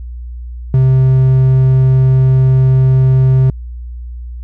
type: tone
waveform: triangle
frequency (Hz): 130.81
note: C3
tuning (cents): 0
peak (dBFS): -4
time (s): 0.74-3.5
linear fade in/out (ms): 2
effects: added 60 Hz sine -23 dBFS peak until 4.43 s